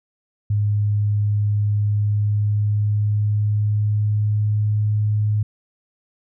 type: tone with pitch glide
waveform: sine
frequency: 103.83 to 105.71 Hz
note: G#2 to G#2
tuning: 0 to +31 cents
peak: -16 dBFS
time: 0.5-5.43 s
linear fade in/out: 5 ms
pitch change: +31 cents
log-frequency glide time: 1.74-4.83 s
effects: none